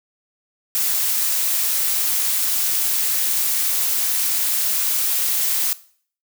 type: noise with amplitude modulation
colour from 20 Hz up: blue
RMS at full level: -18 dBFS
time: 0.75-5.73 s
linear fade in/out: 0 ms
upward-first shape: sine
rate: 253 Hz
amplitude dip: 45%
effects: noise-tail reverb RT60 0.5 s tail -18 dB re dry